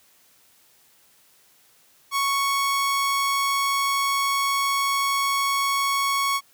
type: tone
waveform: sawtooth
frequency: 1108.7 Hz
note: C#6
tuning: in tune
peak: -17 dBFS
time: 2.11-6.41 s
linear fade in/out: 50 ms
effects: white hiss -58 dBFS RMS until 6.53 s + high-pass 60 Hz 12 dB/octave